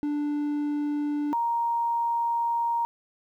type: tone pair in turn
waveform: triangle / sine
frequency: 293.7 / 935.1 Hz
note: D4 / A#5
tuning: 0 / +5 cents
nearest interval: octave + minor sixth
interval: 2005 cents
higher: second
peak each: -23 dBFS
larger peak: neither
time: 0.03-1.33 / 1.33-2.85 s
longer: second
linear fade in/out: 0 ms
effects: 10-bit